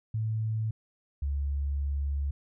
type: tone pair in turn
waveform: sine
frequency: 110 / 70.47 Hz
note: A2 / C#2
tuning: 0 / +29 cents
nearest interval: minor sixth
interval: 771 cents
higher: first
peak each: -27 dBFS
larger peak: neither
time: 0.14-0.71 / 1.22-2.31 s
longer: second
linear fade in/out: 5 ms
effects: none